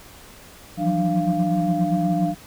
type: tone cluster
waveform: sine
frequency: 167.9 / 177.4 / 185 / 299.2 / 691 Hz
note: E3 / F3 / F#3 / D4 / F5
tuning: +32 / +27 / 0 / +32 / -19 cents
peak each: -24 dBFS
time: 0.77-2.35 s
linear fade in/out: 50 ms
effects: tanh soft clip ceiling -10 dBFS + pink hiss -45 dBFS RMS until 2.46 s